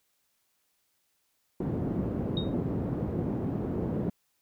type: band-pass noise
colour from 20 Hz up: pink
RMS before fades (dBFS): -31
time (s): 1.6-4.1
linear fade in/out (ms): 5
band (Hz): 120 to 340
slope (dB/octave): 12
type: tone with exponential decay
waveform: sine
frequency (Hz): 3739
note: A#7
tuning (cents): +4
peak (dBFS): -29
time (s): 2.37-2.54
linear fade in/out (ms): 2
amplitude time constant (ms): 35
effects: white hiss -74 dBFS RMS until 4.41 s